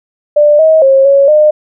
sine tone with pitch steps, 592 / 635 / 539 / 555 / 607 Hz, D5 / D#5 / C#5 / C#5 / D#5, +14 / +35 / -49 / +2 / -43 cents, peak -3 dBFS, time 0.36-1.51 s, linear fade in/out 10 ms, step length 230 ms, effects none

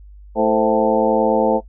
harmonic tone with a mistuned harmonic, 110.4 Hz, A2, 6 cents sharp, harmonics 2 / 3 / 4 / 5 / 6 / 7 / 8, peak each -21 / -23 / -19 / -18 / -22 / -23 / -22 dBFS, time 0.35-1.61 s, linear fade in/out 50 ms, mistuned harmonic 5, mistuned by -92 cents, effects noise-tail reverb RT60 0.1 s tail -18 dB re dry + added 50 Hz sine -38 dBFS peak until 1.68 s

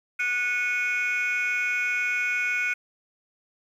sine tone cluster, 1466 / 2199 / 2473 Hz, F#6 / C#7 / D#7, -16 / -14 / -11 cents, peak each -26 dBFS, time 0.19-2.74 s, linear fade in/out 10 ms, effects tanh soft clip ceiling -19 dBFS + 9-bit

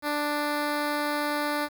10% pulse tone with notch filter, 294.6 Hz, D4, 6 cents sharp, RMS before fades -28 dBFS, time 0.02-1.69 s, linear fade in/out 50 ms, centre 7300 Hz, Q 1.7, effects 9-bit

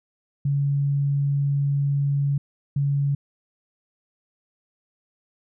sine tone bursts at uneven times, 141.1 Hz, C#3, 31 cents sharp, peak -19 dBFS, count 2, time 0.45-2.38 / 2.76-3.15 s, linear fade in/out 5 ms, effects none

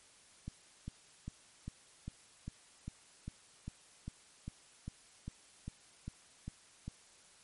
click train, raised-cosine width 5 ms, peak -29 dBFS, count 17, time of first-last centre 0.48-6.88 s, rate 2.5 Hz, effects white hiss -62 dBFS RMS until 7.43 s + MP3 48 kbps

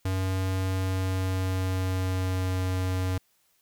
square tone with pitch glide, 94.3 to 92.73 Hz, F#2 to F#2, +33 to +4 cents, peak -26 dBFS, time 0.05-3.18 s, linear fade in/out 5 ms, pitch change -29 cents, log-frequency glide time 0.71-2.64 s, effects white hiss -68 dBFS RMS until 3.61 s

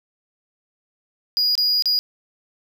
triangle tone with dropouts, 4891 Hz, D#8, 31 cents flat, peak -15 dBFS, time 1.37-1.99 s, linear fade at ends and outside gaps 0 ms, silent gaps 1.553-1.578 / 1.823-1.857 s, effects none

